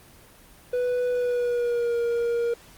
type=tone with pitch glide; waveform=triangle; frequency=493.9 to 471.1 Hz; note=B4 to A#4; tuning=0 to +18 cents; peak=-20 dBFS; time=0.73-2.54 s; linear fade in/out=5 ms; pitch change=-82 cents; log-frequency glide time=1.12-1.96 s; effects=pink hiss -51 dBFS RMS until 2.77 s + Opus 24 kbps